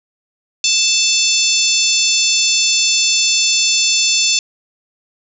harmonic tone with a mistuned harmonic, 880 Hz, A5, in tune, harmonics 3 / 4 / 5 / 6 / 7 / 8, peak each -19 / -19 / -19 / -19 / -19 / -19 dBFS, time 0.64-4.39 s, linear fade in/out 2 ms, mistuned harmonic 8, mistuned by +35 cents, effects none

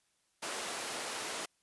pink high-pass noise, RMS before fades -39 dBFS, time 0.42-1.46 s, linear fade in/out 10 ms, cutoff 420 Hz, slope 12 dB/octave, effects white hiss -75 dBFS RMS until 1.62 s + resampled to 24000 Hz

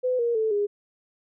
sine tone with pitch steps, 505 / 471.2 / 439.6 / 410.2 Hz, B4 / A#4 / A4 / G#4, +39 / +19 / -2 / -21 cents, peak -21 dBFS, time 0.03-0.67 s, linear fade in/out 20 ms, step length 160 ms, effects none

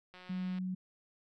click train, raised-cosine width 0.3 ms, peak -37 dBFS, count 82, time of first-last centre 0.14-0.585 s, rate 182 Hz
sine tone, 185 Hz, F#3, in tune, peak -34 dBFS, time 0.29-0.75 s, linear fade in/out 10 ms
effects none

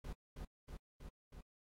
brown noise with echo, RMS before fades -45 dBFS, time 0.04-0.13 s, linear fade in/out 5 ms, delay 320 ms, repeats 4, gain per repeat -2 dB, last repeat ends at 1.41 s, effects AAC 48 kbps

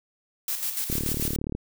blue noise with tremolo, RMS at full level -28 dBFS, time 0.48-1.36 s, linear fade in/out 2 ms, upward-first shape square, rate 6.9 Hz, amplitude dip 50%
click train, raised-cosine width 3 ms, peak -17 dBFS, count 25, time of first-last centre 0.9-1.55 s, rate 36.9 Hz
effects none

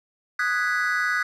triangle chord, G# minor seventh, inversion second, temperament equal, 1244.5 / 1480 / 1661.2 / 1975.5 Hz, D#6 / F#6 / G#6 / B6, 0 / 0 / 0 / 0 cents, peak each -26 / -22 / -25 / -26 dBFS, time 0.39-1.23 s, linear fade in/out 5 ms, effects tanh soft clip ceiling -14 dBFS

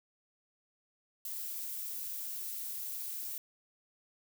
violet noise, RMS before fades -40 dBFS, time 1.25-3.38 s, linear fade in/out 2 ms, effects none

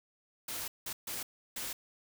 white noise bursts at uneven times, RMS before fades -39 dBFS, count 4, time 0.48-0.68 / 0.86-0.93 / 1.07-1.23 / 1.56-1.73 s, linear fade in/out 5 ms, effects none

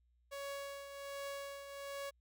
sawtooth tone with tremolo, 559 Hz, C#5, 14 cents sharp, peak -37 dBFS, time 0.31-2.11 s, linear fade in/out 20 ms, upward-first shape triangle, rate 1.3 Hz, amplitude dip 60%, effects added 60 Hz sine -70 dBFS peak until 2.2 s

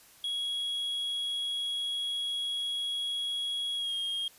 triangle tone with pitch glide, 3322 to 3244 Hz, G#7 to G#7, 0 to -41 cents, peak -29 dBFS, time 0.24-4.28 s, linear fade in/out 2 ms, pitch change -41 cents, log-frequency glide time 3.76-3.94 s, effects white hiss -57 dBFS RMS until 4.38 s + resampled to 32000 Hz

